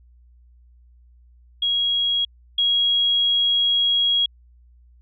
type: tone pair in turn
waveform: sine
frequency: 3300 / 3300 Hz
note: G#7 / G#7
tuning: -12 / -12 cents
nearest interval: unison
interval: 0 cents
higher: neither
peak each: -18 / -16 dBFS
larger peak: second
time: 1.62-2.25 / 2.58-4.26 s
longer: second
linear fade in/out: 5 ms
effects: added 60 Hz sine -49 dBFS peak until 5.01 s